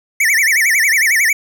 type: tone with vibrato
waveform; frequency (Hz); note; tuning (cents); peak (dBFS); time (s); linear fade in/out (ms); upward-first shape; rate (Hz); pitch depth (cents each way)
square; 2024; B6; +42; -11; 0.2-1.33; 5; sine; 11; 240
effects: none